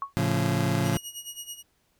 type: tone with exponential decay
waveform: sine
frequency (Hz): 1108.7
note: C#6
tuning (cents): 0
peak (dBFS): -24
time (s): 0.02-0.13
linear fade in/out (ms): 1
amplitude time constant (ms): 23
type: chord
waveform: 30% pulse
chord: A augmented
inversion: none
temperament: just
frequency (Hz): 110 / 137.5 / 171.88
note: A2 / C#3 / E#3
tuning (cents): 0 / -14 / -27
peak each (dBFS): -25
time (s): 0.17-0.97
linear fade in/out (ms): 0
type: tone with tremolo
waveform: 15% pulse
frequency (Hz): 2890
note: F#7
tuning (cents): -41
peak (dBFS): -27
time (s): 0.83-1.63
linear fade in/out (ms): 50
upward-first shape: sine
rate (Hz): 9.2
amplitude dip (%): 80
effects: pink hiss -69 dBFS RMS until 1.99 s